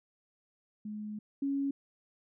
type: tone pair in turn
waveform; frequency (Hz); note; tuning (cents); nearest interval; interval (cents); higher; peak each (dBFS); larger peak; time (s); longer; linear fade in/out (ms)
sine; 211.4 / 277.5; G#3 / C#4; +31 / +2; perfect fourth; 471; second; -37 / -29; second; 0.85-1.19 / 1.42-1.71; first; 5
effects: none